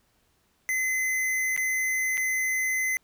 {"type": "tone with dropouts", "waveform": "square", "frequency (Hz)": 2043, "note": "C7", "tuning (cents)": -42, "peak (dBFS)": -25, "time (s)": [0.69, 2.97], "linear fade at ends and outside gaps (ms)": 0, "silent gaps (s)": [[1.564, 1.576], [2.172, 2.177]], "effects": ["pink hiss -68 dBFS RMS until 3.03 s"]}